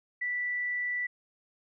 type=tone; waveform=sine; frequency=1968 Hz; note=B6; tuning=7 cents flat; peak=-29 dBFS; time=0.21-1.07 s; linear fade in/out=10 ms; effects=none